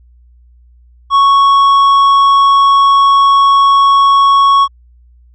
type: tone with tanh clipping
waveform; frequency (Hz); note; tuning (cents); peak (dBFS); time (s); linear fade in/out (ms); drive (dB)
sine; 1108.7; C#6; 0; -6; 1.1-4.68; 50; 7
effects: added 60 Hz sine -41 dBFS peak until 5.34 s